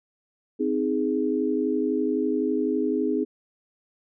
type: chord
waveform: sine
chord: Ab major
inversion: first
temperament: just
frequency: 259.6 / 311.5 / 415.3 Hz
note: C4 / Eb4 / Ab4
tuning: -13 / +2 / 0 cents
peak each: -26 dBFS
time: 0.59-3.25 s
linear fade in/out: 20 ms
effects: none